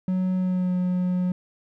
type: tone with pitch glide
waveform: triangle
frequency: 185 to 181.09 Hz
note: F#3 to F#3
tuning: 0 to -37 cents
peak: -19 dBFS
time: 0.08-1.32 s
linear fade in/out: 2 ms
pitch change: -37 cents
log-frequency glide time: 0.36-0.74 s
effects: none